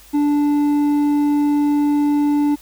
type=tone with hard clipping; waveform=sine; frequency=292.1 Hz; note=D4; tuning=9 cents flat; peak=-15 dBFS; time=0.13-2.56 s; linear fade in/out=20 ms; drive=5 dB; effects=added 50 Hz sine -48 dBFS peak until 2.61 s + white hiss -46 dBFS RMS until 2.61 s